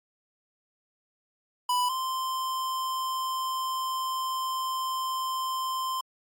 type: tone pair in turn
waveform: square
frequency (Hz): 991 / 1041.8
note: B5 / C6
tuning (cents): +6 / -8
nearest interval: minor second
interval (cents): 86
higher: second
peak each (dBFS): -24 / -29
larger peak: first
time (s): 1.69-1.89 / 1.89-6.01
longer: second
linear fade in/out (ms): 5
effects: AAC 64 kbps